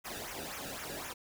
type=noise with flanger; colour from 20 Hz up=pink; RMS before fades=-42 dBFS; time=0.04-1.14 s; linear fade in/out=20 ms; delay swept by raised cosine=0.22 to 0.97 ms; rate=3.9 Hz; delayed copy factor=-0.75; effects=none